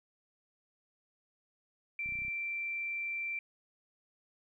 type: tone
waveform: sine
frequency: 2349 Hz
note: D7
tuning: in tune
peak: -34 dBFS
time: 1.99-3.39 s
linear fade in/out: 2 ms
type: clicks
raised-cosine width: 5 ms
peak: -40 dBFS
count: 8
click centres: 2.06 / 2.09 / 2.123 / 2.155 / 2.189 / 2.22 / 2.25 / 2.282 s
effects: 12-bit